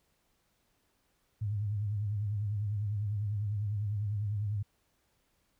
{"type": "tone with vibrato", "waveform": "sine", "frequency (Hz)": 103.83, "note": "G#2", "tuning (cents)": 0, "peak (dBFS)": -30, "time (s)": [1.41, 4.63], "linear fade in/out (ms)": 10, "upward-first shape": "triangle", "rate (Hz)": 10, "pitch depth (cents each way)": 100, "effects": ["pink hiss -74 dBFS RMS until 5.59 s"]}